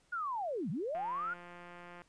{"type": "linear two-way sweep", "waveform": "sine", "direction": "down then up", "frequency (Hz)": [1469, 138.59, 1469], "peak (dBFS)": -34, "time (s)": [0.12, 1.34], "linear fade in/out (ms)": 10, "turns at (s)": 0.7}
{"type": "click train", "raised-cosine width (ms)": 0.5, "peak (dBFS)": -36, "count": 188, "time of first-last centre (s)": [0.95, 2.019], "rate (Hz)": 175}
{"effects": ["pink hiss -70 dBFS RMS until 2.08 s", "resampled to 22050 Hz"]}